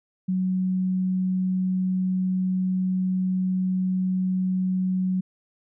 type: tone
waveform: sine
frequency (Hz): 185.6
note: F#3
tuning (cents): +6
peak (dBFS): -21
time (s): 0.28-5.21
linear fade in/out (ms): 10
effects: none